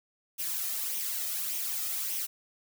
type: noise with flanger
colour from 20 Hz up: blue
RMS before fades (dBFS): -33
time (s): 0.38-2.27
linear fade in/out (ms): 20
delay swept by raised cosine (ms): 0.33 to 1.63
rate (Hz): 1.7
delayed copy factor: +0.5
effects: none